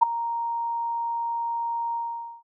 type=tone with ADSR envelope; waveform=sine; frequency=932.3 Hz; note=A#5; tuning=in tune; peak=-9 dBFS; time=0.01-2.43 s; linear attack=20 ms; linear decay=6 ms; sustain=-16 dB; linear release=490 ms; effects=none